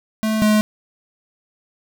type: tone pair in turn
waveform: square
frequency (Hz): 218 / 213.3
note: A3 / G#3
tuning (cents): -16 / +46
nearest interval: unison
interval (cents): 38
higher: first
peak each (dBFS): -18 / -13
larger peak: second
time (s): 0.23-0.42 / 0.42-0.61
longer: neither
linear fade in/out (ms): 0
effects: none